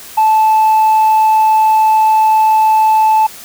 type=tone with tanh clipping; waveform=triangle; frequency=873 Hz; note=A5; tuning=14 cents flat; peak=-7 dBFS; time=0.17-3.27 s; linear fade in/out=10 ms; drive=6 dB; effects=white hiss -33 dBFS RMS until 3.44 s